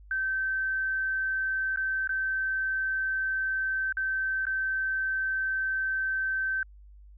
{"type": "tone with dropouts", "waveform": "sine", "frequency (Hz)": 1547, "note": "G6", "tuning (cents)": -23, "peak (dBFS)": -26, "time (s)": [0.11, 6.63], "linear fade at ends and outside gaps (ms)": 2, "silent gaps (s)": [[1.761, 1.772], [2.075, 2.092], [3.925, 3.97], [4.454, 4.467]], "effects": ["added 50 Hz sine -48 dBFS peak until 7.17 s"]}